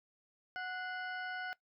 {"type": "harmonic tone with a mistuned harmonic", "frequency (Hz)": 737, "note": "F#5", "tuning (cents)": -7, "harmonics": [1, 2, 3, 4, 6, 7], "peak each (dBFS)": [-43, -40, -51, -53, -58, -59], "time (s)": [0.56, 1.53], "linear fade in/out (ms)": 0, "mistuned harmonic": 3, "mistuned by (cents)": -110, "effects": ["noise-tail reverb RT60 0.1 s tail -19 dB re dry"]}